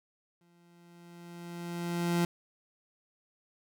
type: tone with exponential growth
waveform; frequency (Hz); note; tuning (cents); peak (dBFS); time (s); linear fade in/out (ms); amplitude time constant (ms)
30% pulse; 172.4; F3; -22; -22; 0.41-2.25; 2; 400
effects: none